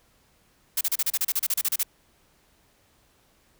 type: noise bursts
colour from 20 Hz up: blue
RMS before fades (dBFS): -24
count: 15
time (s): 0.77-1.832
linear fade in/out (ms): 5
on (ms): 40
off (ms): 33
effects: pink hiss -63 dBFS RMS until 3.59 s